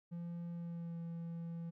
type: tone with pitch glide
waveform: triangle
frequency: 171.2 to 167.87 Hz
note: F3 to E3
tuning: -34 to +32 cents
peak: -39 dBFS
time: 0.11-1.71 s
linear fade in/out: 20 ms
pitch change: -34 cents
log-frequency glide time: 0.52-0.99 s
effects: none